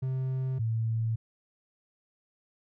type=tone pair in turn; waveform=triangle / sine; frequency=130.81 / 112.74 Hz; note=C3 / A2; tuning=0 / +43 cents; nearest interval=minor third; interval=257 cents; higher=first; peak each=-26 dBFS; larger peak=neither; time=0.02-0.59 / 0.59-1.16 s; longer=neither; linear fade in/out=10 ms; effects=none